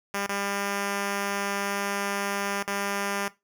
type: tone with dropouts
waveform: 5% pulse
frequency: 200.1 Hz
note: G3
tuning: 36 cents sharp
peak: -16 dBFS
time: 0.14-3.28 s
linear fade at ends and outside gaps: 2 ms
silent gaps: 0.262-0.291 / 2.627-2.677 s
effects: noise-tail reverb RT60 0.2 s tail -17 dB re dry